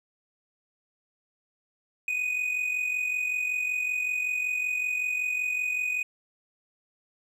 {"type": "tone with amplitude modulation", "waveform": "triangle", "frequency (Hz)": 2489, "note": "D#7", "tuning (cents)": 0, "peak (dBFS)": -22, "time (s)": [2.08, 6.03], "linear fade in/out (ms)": 2, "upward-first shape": "sine", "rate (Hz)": 45.3, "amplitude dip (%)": 55, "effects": []}